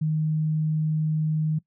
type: tone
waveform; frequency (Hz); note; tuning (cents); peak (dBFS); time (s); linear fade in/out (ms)
sine; 155.56; D#3; 0; -21; 0.01-1.59; 10
effects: noise-tail reverb RT60 0.1 s tail -21 dB re dry

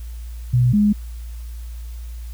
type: tone pair in turn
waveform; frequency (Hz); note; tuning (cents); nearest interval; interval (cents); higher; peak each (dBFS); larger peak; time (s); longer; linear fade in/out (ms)
sine; 123.47 / 207.7; B2 / G#3; 0 / 0; major sixth; 900; second; -12; neither; 0.53-0.73 / 0.73-0.93; neither; 10
effects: added 58 Hz sine -29 dBFS peak until 2.33 s + white hiss -50 dBFS RMS until 2.33 s

